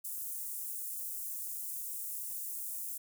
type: high-pass noise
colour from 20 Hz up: white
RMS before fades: -40 dBFS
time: 0.04-2.98 s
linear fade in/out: 10 ms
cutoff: 8200 Hz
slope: 24 dB/octave
effects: none